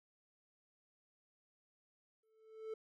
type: tone with exponential growth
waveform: triangle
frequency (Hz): 440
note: A4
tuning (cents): 0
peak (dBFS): -37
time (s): 2.23-2.74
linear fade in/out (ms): 5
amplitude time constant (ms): 110
effects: none